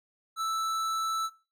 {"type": "tone with tanh clipping", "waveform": "sine", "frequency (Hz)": 1318.5, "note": "E6", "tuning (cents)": 0, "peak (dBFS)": -30, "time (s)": [0.36, 1.3], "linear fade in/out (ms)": 50, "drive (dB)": 17, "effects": ["noise-tail reverb RT60 0.3 s tail -17 dB re dry"]}